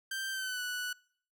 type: tone with pitch glide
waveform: sawtooth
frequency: 1568 to 1480 Hz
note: G6 to F#6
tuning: 0 to 0 cents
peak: -31 dBFS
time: 0.11-0.93 s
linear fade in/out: 5 ms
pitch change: -100 cents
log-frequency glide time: 0.31-0.61 s
effects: noise-tail reverb RT60 0.6 s tail -25 dB re dry